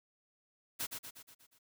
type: noise with echo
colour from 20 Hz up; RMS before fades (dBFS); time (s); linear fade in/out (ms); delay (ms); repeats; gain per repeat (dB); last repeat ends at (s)
white; -37; 0.79-0.87; 20; 120; 6; -5; 1.59
effects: none